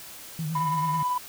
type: tone with vibrato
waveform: sine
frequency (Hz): 157.4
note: D#3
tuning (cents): +20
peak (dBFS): -27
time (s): 0.39-1.03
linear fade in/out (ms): 2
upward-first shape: triangle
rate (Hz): 9.2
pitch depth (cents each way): 97
type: tone with tremolo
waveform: sine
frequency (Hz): 993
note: B5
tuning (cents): +9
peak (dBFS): -21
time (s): 0.55-1.18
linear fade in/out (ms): 5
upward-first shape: sine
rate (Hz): 18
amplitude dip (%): 35
effects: tanh soft clip ceiling -19 dBFS + white hiss -43 dBFS RMS until 1.28 s